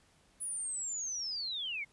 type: linear sweep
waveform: sine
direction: down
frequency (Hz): 9990 to 2100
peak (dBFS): -35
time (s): 0.4-1.85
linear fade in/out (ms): 20
effects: pink hiss -67 dBFS RMS until 1.92 s + resampled to 24000 Hz